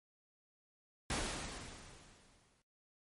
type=noise with exponential decay; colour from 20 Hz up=pink; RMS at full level=-35 dBFS; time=1.1-2.62 s; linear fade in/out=2 ms; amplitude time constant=330 ms; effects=noise-tail reverb RT60 0.2 s tail -21 dB re dry + MP3 48 kbps